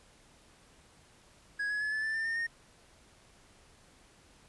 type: tone with pitch steps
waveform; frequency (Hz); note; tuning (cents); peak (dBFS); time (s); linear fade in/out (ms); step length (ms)
triangle; 1661.2 / 1686.3 / 1711.9 / 1737.8 / 1764.1 / 1790.7 / 1817.8 / 1845.3; G#6 / G#6 / A6 / A6 / A6 / A6 / A#6 / A#6; 0 / +26 / -48 / -22 / +4 / +30 / -44 / -18; -29; 1.59-2.47; 10; 110
effects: pink hiss -61 dBFS RMS until 4.48 s + resampled to 24000 Hz